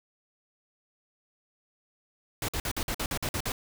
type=noise bursts; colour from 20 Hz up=pink; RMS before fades=-31 dBFS; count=10; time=2.42-3.52 s; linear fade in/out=2 ms; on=65 ms; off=50 ms; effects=none